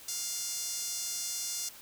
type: tone with high-pass filter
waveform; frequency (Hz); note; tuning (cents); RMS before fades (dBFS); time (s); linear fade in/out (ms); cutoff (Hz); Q
sawtooth; 703; F5; +11; -36; 0.08-1.69; 5; 6000; 2
effects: white hiss -51 dBFS RMS until 1.81 s